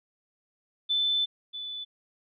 sine tone pair in turn, 3520 / 3486 Hz, A7 / A7, 0 / -17 cents, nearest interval unison, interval 17 cents, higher first, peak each -23 / -34 dBFS, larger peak first, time 0.89-1.26 / 1.53-1.85 s, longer first, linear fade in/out 20 ms, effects none

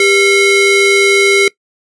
45% pulse ring-modulated tone, 883 Hz, A5, 6 cents sharp, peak -4 dBFS, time 0-1.48 s, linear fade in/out 2 ms, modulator 1280 Hz, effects noise-tail reverb RT60 0.1 s tail -21 dB re dry + resampled to 24000 Hz

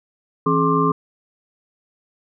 sine tone cluster, 164.5 / 270.9 / 424 / 1060 / 1180 Hz, E3 / C#4 / G#4 / C6 / D6, -3 / -40 / +36 / +22 / +8 cents, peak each -21 dBFS, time 0.46-0.92 s, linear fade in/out 5 ms, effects none

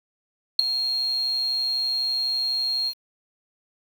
sine tone with ADSR envelope, 4244 Hz, C8, 24 cents sharp, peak -6 dBFS, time 0.59-2.94 s, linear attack 5 ms, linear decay 3 ms, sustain -16 dB, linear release 64 ms, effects tanh soft clip ceiling -3 dBFS + 7-bit

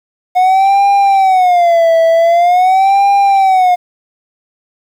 triangle tone with vibrato, 725 Hz, F#5, 35 cents flat, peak -4 dBFS, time 0.35-3.76 s, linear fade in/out 20 ms, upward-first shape sine, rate 0.45 Hz, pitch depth 170 cents each way, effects 7-bit

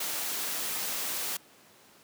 white noise, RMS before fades -33 dBFS, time 0-1.37 s, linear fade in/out 5 ms, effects pink hiss -57 dBFS RMS until 2.03 s + high-pass 200 Hz 12 dB/octave

